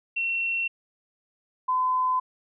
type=tone pair in turn; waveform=sine; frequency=2718 / 1018.1 Hz; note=F7 / C6; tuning=-48 / -48 cents; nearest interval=octave + perfect fourth; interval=1700 cents; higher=first; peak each=-24 / -21 dBFS; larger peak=second; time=0.16-0.68 / 1.68-2.2 s; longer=neither; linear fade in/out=10 ms; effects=none